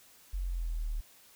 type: exponential sweep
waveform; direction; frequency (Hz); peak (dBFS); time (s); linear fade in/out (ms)
sine; down; 46.66 to 36.71; -31; 0.33-1.01; 10
effects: white hiss -59 dBFS RMS until 1.35 s